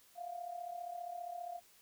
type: tone with amplitude modulation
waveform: sine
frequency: 701 Hz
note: F5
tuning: 6 cents sharp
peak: -38 dBFS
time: 0.15-1.61 s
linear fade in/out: 50 ms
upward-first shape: sine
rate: 35 Hz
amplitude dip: 70%
effects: white hiss -65 dBFS RMS until 1.81 s